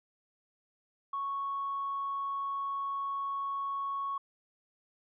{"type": "tone with tanh clipping", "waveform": "triangle", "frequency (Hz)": 1107, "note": "C#6", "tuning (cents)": -3, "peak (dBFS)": -32, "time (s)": [1.13, 4.18], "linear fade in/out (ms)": 5, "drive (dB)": 4, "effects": ["resampled to 11025 Hz"]}